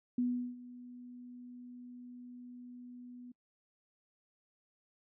sine tone with ADSR envelope, 246.1 Hz, B3, 6 cents flat, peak -28 dBFS, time 0.18-3.32 s, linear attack 4 ms, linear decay 370 ms, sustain -19 dB, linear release 6 ms, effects noise-tail reverb RT60 0.1 s tail -24 dB re dry

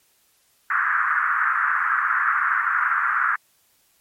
pink band-pass noise, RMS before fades -21 dBFS, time 0.7-3.36 s, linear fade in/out 5 ms, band 1200 to 1700 Hz, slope 48 dB/octave, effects white hiss -62 dBFS RMS until 4 s + MP3 64 kbps

